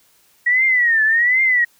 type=tone with vibrato; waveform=sine; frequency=1910 Hz; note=A#6; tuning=42 cents sharp; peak=-12 dBFS; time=0.46-1.65 s; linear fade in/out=10 ms; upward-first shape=triangle; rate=1.3 Hz; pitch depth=180 cents each way; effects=white hiss -56 dBFS RMS until 1.79 s